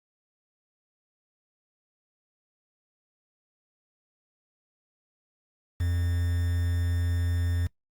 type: tone with quantisation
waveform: triangle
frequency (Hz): 86.8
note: F2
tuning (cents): -10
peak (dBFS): -22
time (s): 5.8-7.67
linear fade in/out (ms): 5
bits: 7
effects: noise-tail reverb RT60 0.1 s tail -21 dB re dry + Opus 48 kbps